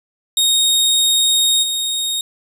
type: tone with level steps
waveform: sawtooth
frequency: 3729 Hz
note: A#7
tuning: in tune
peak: -9 / -15 dBFS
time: 0.37-2.21 s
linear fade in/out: 2 ms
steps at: 1.62 s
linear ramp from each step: 20 ms
effects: resampled to 32000 Hz + 8-bit